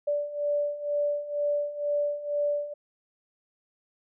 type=beating tone pair; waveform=sine; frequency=582 / 584.1 Hz; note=D5 / D5; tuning=-16 / -10 cents; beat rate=2.1 Hz; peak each=-31 / -27 dBFS; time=0.07-2.74 s; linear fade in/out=10 ms; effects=none

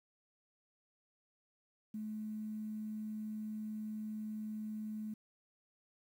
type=tone; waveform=sine; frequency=215.1 Hz; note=A3; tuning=39 cents flat; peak=-39 dBFS; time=1.94-5.14 s; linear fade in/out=5 ms; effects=11-bit

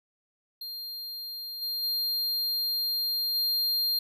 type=tone with level steps; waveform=square; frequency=4200 Hz; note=C8; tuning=6 cents sharp; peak=-36 / -30 / -27 / -25 dBFS; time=0.61-3.99 s; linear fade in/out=5 ms; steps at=1.61 / 1.82 / 3.34 s; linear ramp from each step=20 ms; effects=none

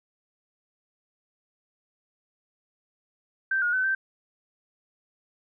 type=tone with pitch steps; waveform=sine; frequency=1560 / 1437 / 1517 / 1558 Hz; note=G6 / F6 / F#6 / G6; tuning=-9 / +49 / +43 / -11 cents; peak=-22 dBFS; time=3.51-3.95 s; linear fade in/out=5 ms; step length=110 ms; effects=none

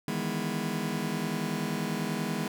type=chord; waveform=sawtooth; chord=E major seventh; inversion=third; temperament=just; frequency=154.51 / 164.81 / 206 / 247.2 Hz; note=D#3 / E3 / G#3 / B3; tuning=-12 / 0 / -14 / +2 cents; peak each=-33 / -31 / -29 / -31 dBFS; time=0.08-2.48 s; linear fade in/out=2 ms; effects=none

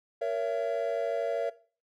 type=chord; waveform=triangle; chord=A# diminished; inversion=none; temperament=just; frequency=466.2 / 559.4 / 671.3 Hz; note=A#4 / C#5 / E5; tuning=0 / +16 / +31 cents; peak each=-30 dBFS; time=0.21-1.5 s; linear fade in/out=10 ms; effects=noise-tail reverb RT60 0.4 s tail -18 dB re dry + tanh soft clip ceiling -18 dBFS

